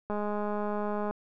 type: click train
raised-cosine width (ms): 1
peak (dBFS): -20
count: 211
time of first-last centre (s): 0.1-1.11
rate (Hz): 208
effects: none